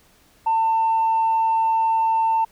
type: tone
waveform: sine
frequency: 897 Hz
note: A5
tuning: 33 cents sharp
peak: -15 dBFS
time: 0.46-2.45 s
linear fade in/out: 10 ms
effects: tanh soft clip ceiling -13 dBFS + pink hiss -56 dBFS RMS until 2.51 s